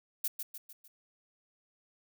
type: noise with echo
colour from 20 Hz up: violet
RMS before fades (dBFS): -32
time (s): 0.24-0.28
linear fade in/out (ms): 5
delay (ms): 150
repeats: 4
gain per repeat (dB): -6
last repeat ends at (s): 0.88
effects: none